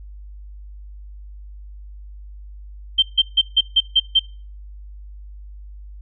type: tone bursts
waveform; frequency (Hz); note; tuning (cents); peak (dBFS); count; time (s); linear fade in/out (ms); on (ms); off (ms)
sine; 3136; G7; 0; -10; 7; 2.98-4.195; 10; 45; 150
effects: noise-tail reverb RT60 0.4 s tail -25 dB re dry + added 50 Hz sine -35 dBFS peak until 6.01 s